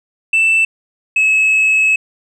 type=tone pair in turn; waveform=sine; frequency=2656 / 2582 Hz; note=E7 / E7; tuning=+12 / -37 cents; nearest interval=unison; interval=49 cents; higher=first; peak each=-7 dBFS; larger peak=neither; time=0.33-0.65 / 1.16-1.96 s; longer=second; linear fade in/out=5 ms; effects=tanh soft clip ceiling -8 dBFS